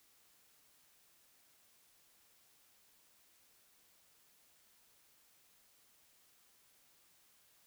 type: silence
effects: white hiss -69 dBFS RMS until 7.66 s